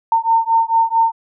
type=beating tone pair; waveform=sine; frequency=907 / 911.5 Hz; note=A#5 / A#5; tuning=-48 / -39 cents; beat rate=4.5 Hz; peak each=-15 / -15 dBFS; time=0.12-1.12 s; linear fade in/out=2 ms; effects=none